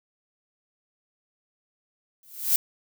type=noise with exponential growth; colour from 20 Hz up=violet; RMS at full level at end=-17 dBFS; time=2.23-2.56 s; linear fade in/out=1 ms; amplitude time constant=70 ms; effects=none